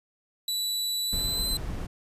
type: tone with pitch glide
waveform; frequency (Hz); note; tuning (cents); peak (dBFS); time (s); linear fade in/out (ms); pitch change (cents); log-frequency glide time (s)
sawtooth; 3951 to 4046; B7 to B7; 0 to +41; -24; 0.48-1.57; 2; +41; 1.04-1.45
type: noise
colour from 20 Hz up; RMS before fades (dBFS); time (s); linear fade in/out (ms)
brown; -33; 1.12-1.87; 10
effects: resampled to 32000 Hz